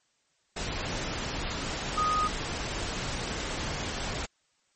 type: tone in noise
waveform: sine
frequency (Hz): 1244.5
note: D#6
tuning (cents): 0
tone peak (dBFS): -24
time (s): 1.97-2.28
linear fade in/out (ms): 10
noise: pink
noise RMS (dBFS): -33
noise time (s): 0.56-4.26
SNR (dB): +6
effects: white hiss -71 dBFS RMS until 4.75 s + MP3 32 kbps